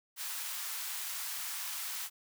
white high-pass noise, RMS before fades -39 dBFS, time 0.16-2.1 s, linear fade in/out 50 ms, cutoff 860 Hz, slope 24 dB/octave, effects none

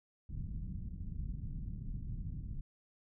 pink low-pass noise, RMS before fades -41 dBFS, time 0.29-2.61 s, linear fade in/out 5 ms, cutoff 180 Hz, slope 24 dB/octave, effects none

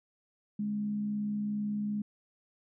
sine tone with frequency modulation, 208.2 Hz, G#3, 5 cents sharp, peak -30 dBFS, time 0.59-2.02 s, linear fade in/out 5 ms, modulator 62.5 Hz, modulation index 0.22, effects none

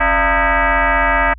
sine tone with frequency modulation, 363.4 Hz, F#4, 31 cents flat, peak -11 dBFS, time 0-1.34 s, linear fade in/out 10 ms, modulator 319 Hz, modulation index 5.6, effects added 60 Hz sine -34 dBFS peak until 1.38 s

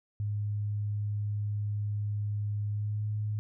sine tone with pitch glide, 103.83 to 105.83 Hz, G#2 to G#2, 0 to +33 cents, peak -29 dBFS, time 0.2-3.39 s, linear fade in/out 0 ms, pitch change +33 cents, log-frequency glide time 2.69-3.06 s, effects none

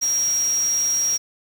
sine tone in noise, 5650 Hz, F8, 19 cents sharp, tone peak -18 dBFS, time 0.01-1.18 s, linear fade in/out 20 ms, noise white, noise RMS -34 dBFS, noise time 0.01-1.18 s, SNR +13 dB, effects none

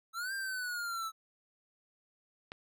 square linear two-way sweep, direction up then down, 1300 to 1600 to 1300 Hz, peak -36 dBFS, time 0.13-1.12 s, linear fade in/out 50 ms, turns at 0.33 s
click, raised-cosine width 0.3 ms, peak -26 dBFS, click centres 2.519 s
effects none

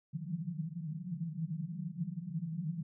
white band-pass noise, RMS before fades -39 dBFS, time 0.13-2.83 s, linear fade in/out 10 ms, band 150 to 180 Hz, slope 96 dB/octave, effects none

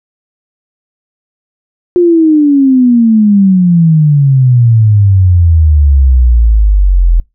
sine exponential sweep, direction down, 358.5 to 41.2 Hz, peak -3 dBFS, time 1.96-7.2 s, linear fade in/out 0 ms, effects noise-tail reverb RT60 0.2 s tail -24 dB re dry

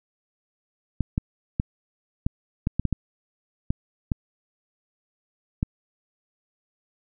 clicks, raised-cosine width 5 ms, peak -10 dBFS, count 11, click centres 1.007 / 1.179 / 1.599 / 2.265 / 2.671 / 2.796 / 2.853 / 2.927 / 3.705 / 4.118 / 5.629 s, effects none

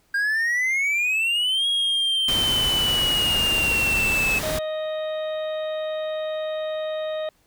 triangle exponential two-way sweep, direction up then down, 1600 to 3297 to 2590 Hz, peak -18 dBFS, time 0.14-4.39 s, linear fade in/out 5 ms, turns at 1.67 s
pink noise, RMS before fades -28 dBFS, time 2.28-4.59 s, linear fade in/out 5 ms
harmonic tone, 622.3 Hz, D#5, in tune, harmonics 1 / 2 / 3 / 4 / 5 / 6, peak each -25 / -40 / -41 / -48 / -47 / -40 dBFS, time 4.43-7.29 s, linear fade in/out 2 ms
effects pink hiss -63 dBFS RMS until 7.46 s

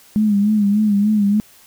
sine tone with vibrato, 207.7 Hz, G#3, in tune, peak -12 dBFS, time 0.16-1.4 s, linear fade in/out 0 ms, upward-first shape sine, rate 3.4 Hz, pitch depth 66 cents each way, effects white hiss -48 dBFS RMS until 1.66 s

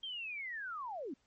sine linear sweep, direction down, 3220 to 233.1 Hz, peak -39 dBFS, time 0.03-1.14 s, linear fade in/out 5 ms, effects pink hiss -75 dBFS RMS until 1.26 s + MP3 32 kbps

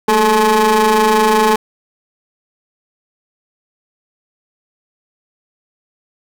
30% pulse ring-modulated tone, 212.1 Hz, G#3, 37 cents sharp, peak -4 dBFS, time 0.08-1.56 s, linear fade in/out 5 ms, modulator 649 Hz, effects none

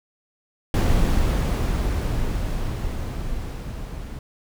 brown noise with level ramp, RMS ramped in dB -17 to -33 dBFS, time 0.74-4.19 s, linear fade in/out 2 ms, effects none

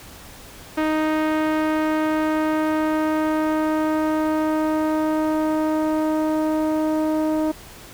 sawtooth tone with low-pass filter sweep, 311.1 Hz, D#4, in tune, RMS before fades -21 dBFS, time 0.77-7.52 s, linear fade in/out 10 ms, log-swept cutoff 2100 to 770 Hz, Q 1, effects pink hiss -42 dBFS RMS until 7.93 s

